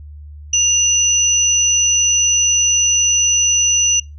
sine tone pair together, 2811 / 5956 Hz, F7 / F#8, +11 / +11 cents, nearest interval octave + minor second, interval 1300 cents, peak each -17 / -12 dBFS, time 0.53-4 s, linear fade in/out 5 ms, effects noise-tail reverb RT60 0.2 s tail -22 dB re dry + added 74 Hz sine -32 dBFS peak until 4.18 s

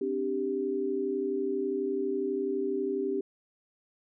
sine chord, C suspended second, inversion none, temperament equal, 261.6 / 293.7 / 392 Hz, C4 / D4 / G4, 0 / 0 / 0 cents, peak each -35 / -35 / -29 dBFS, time 0.01-3.21 s, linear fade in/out 5 ms, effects none

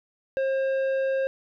sine tone with tanh clipping, 535 Hz, C5, 38 cents sharp, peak -24 dBFS, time 0.37-1.27 s, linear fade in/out 0 ms, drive 9 dB, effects none

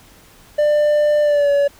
triangle tone with pitch glide, 595 to 568.5 Hz, D5 to C#5, +22 to +44 cents, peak -10 dBFS, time 0.58-1.68 s, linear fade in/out 10 ms, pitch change -78 cents, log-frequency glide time 1.22-1.51 s, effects pink hiss -47 dBFS RMS until 1.79 s

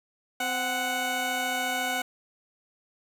15% pulse tone pair together, 258 / 740 Hz, C4 / F#5, -24 / 0 cents, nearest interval octave + tritone, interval 1824 cents, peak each -28 / -21 dBFS, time 0.4-2.02 s, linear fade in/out 5 ms, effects none

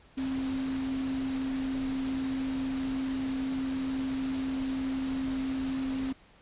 sine tone in noise, 265.2 Hz, C4, 23 cents sharp, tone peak -29 dBFS, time 0.17-6.13 s, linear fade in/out 10 ms, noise pink, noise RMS -42 dBFS, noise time 0.17-6.13 s, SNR +10 dB, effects pink hiss -59 dBFS RMS until 6.41 s + resampled to 8000 Hz

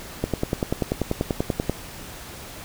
click train, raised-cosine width 2 ms, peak -8 dBFS, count 16, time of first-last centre 0.24-1.696 s, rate 10.3 Hz, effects pink hiss -39 dBFS RMS until 2.64 s

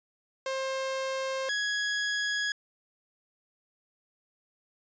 sawtooth tone pair in turn, 531 / 1668.9 Hz, C5 / G#6, +25 / +8 cents, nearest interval octave + minor sixth, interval 1983 cents, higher second, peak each -26 / -24 dBFS, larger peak second, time 0.46-1.49 / 1.49-2.52 s, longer neither, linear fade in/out 2 ms, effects resampled to 16000 Hz

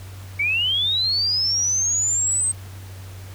sine linear sweep, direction up, 2217 to 8372 Hz, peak -18 dBFS, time 0.39-2.52 s, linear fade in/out 10 ms, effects added 95 Hz sine -35 dBFS peak until 3.34 s + pink hiss -45 dBFS RMS until 3.34 s

